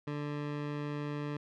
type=tone; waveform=20% pulse; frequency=146.83 Hz; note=D3; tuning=in tune; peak=-30 dBFS; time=0.07-1.37 s; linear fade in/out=5 ms; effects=low-pass 3000 Hz 12 dB/octave